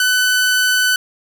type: tone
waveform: sawtooth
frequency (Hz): 1502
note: F#6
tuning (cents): +26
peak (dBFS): -9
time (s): 0-0.96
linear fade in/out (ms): 2
effects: none